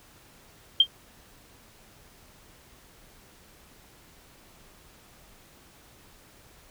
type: tone with exponential decay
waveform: sine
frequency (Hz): 3173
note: G7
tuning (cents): +20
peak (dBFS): -10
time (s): 0.8-0.87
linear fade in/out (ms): 5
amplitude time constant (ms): 15
effects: pink hiss -55 dBFS RMS until 6.7 s